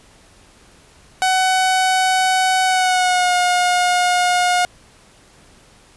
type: tone with pitch glide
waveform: sawtooth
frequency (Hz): 750 to 717.4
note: F#5 to F5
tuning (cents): +23 to +46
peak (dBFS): -10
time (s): 1.22-4.65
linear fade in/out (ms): 0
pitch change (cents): -77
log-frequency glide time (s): 2.65-3.34
effects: pink hiss -49 dBFS RMS until 5.96 s + resampled to 24000 Hz